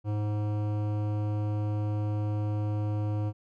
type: tone with hard clipping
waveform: sine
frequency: 105 Hz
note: G#2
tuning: 19 cents sharp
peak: -29 dBFS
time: 0.04-3.33 s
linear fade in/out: 50 ms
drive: 15 dB
effects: none